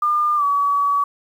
sine tone with pitch glide, 1204 to 1137.1 Hz, D6 to C#6, +43 to +44 cents, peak -15 dBFS, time 0.02-1.04 s, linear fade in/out 5 ms, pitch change -99 cents, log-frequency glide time 0.36-0.44 s, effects 8-bit

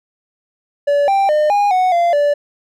triangle tone with pitch steps, 574 / 787 / 605 / 817 / 739 / 689 / 581 Hz, D5 / G5 / D#5 / G#5 / F#5 / F5 / D5, -40 / +7 / -49 / -29 / -2 / -24 / -19 cents, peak -9 dBFS, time 0.87-2.34 s, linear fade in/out 10 ms, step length 210 ms, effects none

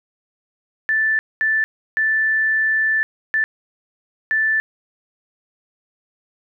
sine tone bursts at uneven times, 1760 Hz, A6, in tune, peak -15 dBFS, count 5, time 0.89-1.19 / 1.41-1.64 / 1.97-3.03 / 3.34-3.44 / 4.31-4.6 s, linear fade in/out 0 ms, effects none

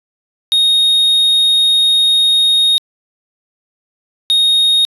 triangle tone pair in turn, 3724 / 3724 Hz, A#7 / A#7, -2 / -2 cents, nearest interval unison, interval 0 cents, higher neither, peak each -7 dBFS, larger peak neither, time 0.52-2.78 / 4.3-4.85 s, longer first, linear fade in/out 0 ms, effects resampled to 32000 Hz

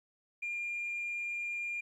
sine tone, 2403 Hz, D7, 39 cents sharp, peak -33 dBFS, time 0.42-1.81 s, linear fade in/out 10 ms, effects tanh soft clip ceiling -31 dBFS + 12-bit

